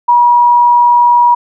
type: tone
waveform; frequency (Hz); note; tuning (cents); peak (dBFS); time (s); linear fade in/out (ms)
sine; 962; B5; -46; -4; 0.08-1.35; 10
effects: none